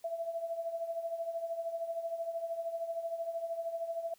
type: tone with tremolo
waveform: sine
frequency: 667 Hz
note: E5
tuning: 20 cents sharp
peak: -31 dBFS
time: 0.04-4.14 s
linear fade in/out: 5 ms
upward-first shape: triangle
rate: 13 Hz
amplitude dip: 75%
effects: white hiss -66 dBFS RMS until 4.18 s